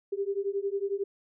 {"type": "beating tone pair", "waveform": "sine", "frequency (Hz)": [392, 403], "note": ["G4", "G4"], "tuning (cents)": [0, 48], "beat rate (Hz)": 11, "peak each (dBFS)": -31, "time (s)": [0.12, 1.04], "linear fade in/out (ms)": 10, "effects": []}